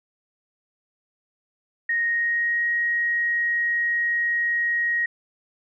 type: tone with pitch glide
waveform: sine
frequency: 1864.7 to 1885.3 Hz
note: A#6 to A#6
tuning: 0 to +19 cents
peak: -20 dBFS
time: 1.89-5.06 s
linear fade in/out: 5 ms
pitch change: +19 cents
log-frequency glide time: 2.04-2.66 s
effects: none